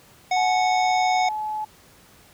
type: harmonic tone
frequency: 737 Hz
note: F#5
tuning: 7 cents flat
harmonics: 1 / 3 / 5 / 7 / 9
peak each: -19 / -27 / -34 / -35 / -37 dBFS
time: 0.31-1.29 s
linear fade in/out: 5 ms
type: tone with pitch glide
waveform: sine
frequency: 850 to 856.4 Hz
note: G#5 to A5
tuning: +40 to -47 cents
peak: -25 dBFS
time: 0.36-1.65 s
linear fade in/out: 10 ms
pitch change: +13 cents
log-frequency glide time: 0.69-0.85 s
effects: pink hiss -52 dBFS RMS until 2.33 s + high-pass 60 Hz 12 dB/octave